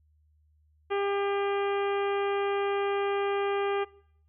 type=harmonic tone; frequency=400 Hz; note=G4; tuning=35 cents sharp; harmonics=1 / 2 / 3 / 4 / 5 / 6 / 7 / 8; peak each=-27 / -34 / -36 / -41 / -42 / -42 / -45 / -47 dBFS; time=0.9-3.85 s; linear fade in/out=20 ms; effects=noise-tail reverb RT60 0.7 s tail -22 dB re dry + added 76 Hz sine -62 dBFS peak until 4.28 s